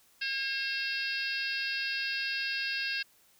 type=harmonic tone; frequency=539 Hz; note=C#5; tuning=49 cents flat; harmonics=3 / 4 / 5 / 6 / 7 / 8 / 9 / 10; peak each=-35 / -45 / -35 / -45 / -43 / -41 / -38 / -49 dBFS; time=0.21-3.03 s; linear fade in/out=10 ms; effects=white hiss -64 dBFS RMS until 3.39 s